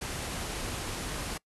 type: low-pass noise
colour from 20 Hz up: pink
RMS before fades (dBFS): -36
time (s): 0.01-1.38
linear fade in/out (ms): 10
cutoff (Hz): 12000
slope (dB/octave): 96
effects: noise-tail reverb RT60 0.1 s tail -23 dB re dry